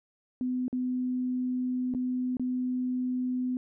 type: tone with dropouts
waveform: sine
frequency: 252.2 Hz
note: B3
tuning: 36 cents sharp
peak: -27 dBFS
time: 0.41-3.57 s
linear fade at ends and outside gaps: 1 ms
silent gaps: 0.681-0.728 / 1.939-1.948 / 2.369-2.396 s
effects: none